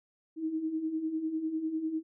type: beating tone pair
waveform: sine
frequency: 310.1 / 320.1 Hz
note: D#4 / D#4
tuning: -6 / +49 cents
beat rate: 10 Hz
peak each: -38 / -31 dBFS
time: 0.36-2.03 s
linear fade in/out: 50 ms
effects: none